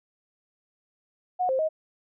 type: tone with pitch steps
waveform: sine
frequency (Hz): 730 / 525 / 629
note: F#5 / C5 / D#5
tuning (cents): -24 / +6 / +19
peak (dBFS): -22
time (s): 1.39-1.69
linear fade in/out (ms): 20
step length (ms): 100
effects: none